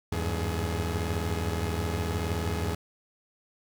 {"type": "tone cluster", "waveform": "sawtooth", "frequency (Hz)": [81.7, 94.9, 100.8, 422.7], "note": ["E2", "F#2", "G2", "G#4"], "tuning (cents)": [-15, 44, 49, 31], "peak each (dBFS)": [-26, -34, -30, -32], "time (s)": [0.12, 2.75], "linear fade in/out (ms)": 5, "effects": []}